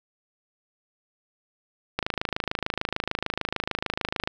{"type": "click train", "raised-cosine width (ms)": 0.3, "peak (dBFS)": -9, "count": 62, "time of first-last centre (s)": [1.99, 4.275], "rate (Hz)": 26.7, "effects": []}